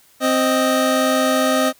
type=tone pair together; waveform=25% pulse; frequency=261.3 / 622.3 Hz; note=C4 / D#5; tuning=-2 / 0 cents; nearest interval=octave + minor third; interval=1502 cents; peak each=-14 dBFS; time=0.2-1.73 s; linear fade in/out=50 ms; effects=white hiss -53 dBFS RMS until 1.79 s